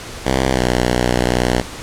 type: tone with pitch glide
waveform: 5% pulse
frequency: 65.41 to 61.38 Hz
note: C2 to B1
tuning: 0 to -10 cents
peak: -3 dBFS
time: 0.25-1.62 s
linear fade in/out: 20 ms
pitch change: -110 cents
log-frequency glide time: 0.52-0.62 s
effects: pink hiss -31 dBFS RMS until 1.82 s + low-pass 9000 Hz 12 dB/octave